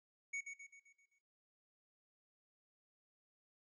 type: tone with echo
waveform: square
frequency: 2231 Hz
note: C#7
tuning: 11 cents sharp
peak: -40 dBFS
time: 0.33-0.41 s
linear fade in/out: 10 ms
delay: 130 ms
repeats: 6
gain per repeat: -6 dB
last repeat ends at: 1.19 s
effects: noise-tail reverb RT60 0.5 s tail -18 dB re dry + resampled to 16000 Hz